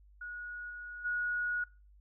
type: tone with level steps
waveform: sine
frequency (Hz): 1454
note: F#6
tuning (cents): -31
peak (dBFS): -40 / -42 / -31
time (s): 0.21-1.64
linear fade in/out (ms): 5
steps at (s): 0.69 / 1.04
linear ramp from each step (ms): 20
effects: noise-tail reverb RT60 0.3 s tail -22 dB re dry + added 50 Hz sine -57 dBFS peak until 2 s